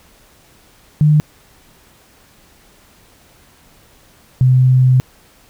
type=tone pair in turn; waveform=sine; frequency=151.1 / 128.42 Hz; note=D3 / C3; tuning=+50 / -32 cents; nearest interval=minor third; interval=282 cents; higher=first; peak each=-7 dBFS; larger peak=neither; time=1.01-1.2 / 4.41-5 s; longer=second; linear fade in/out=0 ms; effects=pink hiss -49 dBFS RMS until 5.49 s